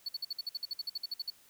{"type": "tone bursts", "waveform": "triangle", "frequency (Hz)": 4435, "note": "C#8", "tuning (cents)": 0, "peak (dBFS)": -32, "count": 16, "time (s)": [0.06, 1.302], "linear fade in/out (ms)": 5, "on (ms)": 27, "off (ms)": 54, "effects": ["white hiss -62 dBFS RMS until 1.49 s"]}